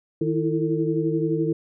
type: tone cluster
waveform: sine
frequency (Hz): 157.4 / 322.8 / 334.4 / 449.4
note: D#3 / E4 / E4 / A4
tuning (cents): +20 / -36 / +25 / +37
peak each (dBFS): -26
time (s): 0.21-1.53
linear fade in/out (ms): 5
effects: none